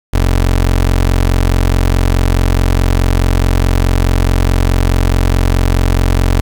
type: tone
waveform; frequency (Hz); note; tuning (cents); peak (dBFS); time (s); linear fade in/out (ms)
25% pulse; 44.71; F1; +41; -5; 0.13-6.41; 10
effects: 7-bit